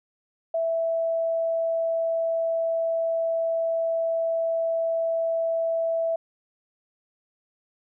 sine tone, 659.3 Hz, E5, in tune, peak -22 dBFS, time 0.54-6.16 s, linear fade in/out 5 ms, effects none

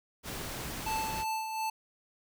pink noise, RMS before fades -39 dBFS, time 0.23-1.25 s, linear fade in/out 50 ms
square tone with tremolo, 880 Hz, A5, in tune, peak -31 dBFS, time 0.86-1.7 s, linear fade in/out 5 ms, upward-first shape sine, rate 2.8 Hz, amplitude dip 45%
effects none

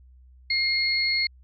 sine tone pair together, 2125 / 4332 Hz, C7 / C#8, +26 / -41 cents, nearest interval octave, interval 1233 cents, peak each -24 dBFS, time 0.5-1.27 s, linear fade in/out 5 ms, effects added 63 Hz sine -49 dBFS peak until 1.43 s

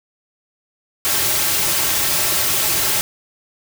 white noise with comb filter, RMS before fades -18 dBFS, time 1.05-3.01 s, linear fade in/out 0 ms, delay 4.1 ms, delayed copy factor -0.6, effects none

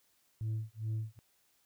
sine tone with tremolo, 110 Hz, A2, in tune, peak -29 dBFS, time 0.41-1.19 s, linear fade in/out 0 ms, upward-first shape sine, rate 2.4 Hz, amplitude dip 100%, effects tanh soft clip ceiling -31 dBFS + white hiss -72 dBFS RMS until 1.65 s

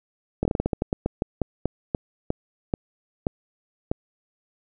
slowing click train, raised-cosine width 2 ms, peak -9 dBFS, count 19, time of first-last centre 0.43-3.915 s, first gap 22 ms, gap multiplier 1.22, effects none

